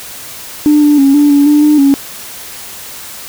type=tone with pitch steps; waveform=sine; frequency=298 / 294.3 / 274.7 / 291.9 / 285.2 / 295.8 / 299.7 / 277.3 Hz; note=D4 / D4 / C#4 / D4 / C#4 / D4 / D4 / C#4; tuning=+25 / +4 / -16 / -10 / +49 / +13 / +35 / +1 cents; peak=-3 dBFS; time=0.66-1.94 s; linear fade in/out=0 ms; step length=160 ms; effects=tanh soft clip ceiling 0 dBFS + white hiss -28 dBFS RMS until 3.28 s